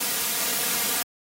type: noise with comb filter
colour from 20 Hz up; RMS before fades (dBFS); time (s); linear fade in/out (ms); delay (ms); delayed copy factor
white; -25; 0-1.03; 10; 4.2; +0.7
effects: high-pass 100 Hz 12 dB/octave + AAC 48 kbps